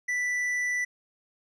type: tone with tanh clipping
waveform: triangle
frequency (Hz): 1975.5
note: B6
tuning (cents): 0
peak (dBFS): -27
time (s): 0.08-0.85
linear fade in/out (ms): 10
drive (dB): 11
effects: none